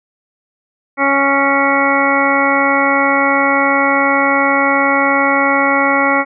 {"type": "harmonic tone", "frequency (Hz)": 277.2, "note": "C#4", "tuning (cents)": 0, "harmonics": [1, 2, 3, 4, 5, 7, 8], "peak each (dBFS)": [-18, -18, -18, -18, -18, -18, -18], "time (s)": [0.97, 6.25], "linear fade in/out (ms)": 50, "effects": []}